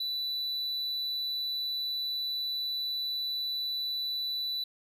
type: tone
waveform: triangle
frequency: 3972 Hz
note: B7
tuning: 9 cents sharp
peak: -29 dBFS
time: 0-4.64 s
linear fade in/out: 5 ms
effects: none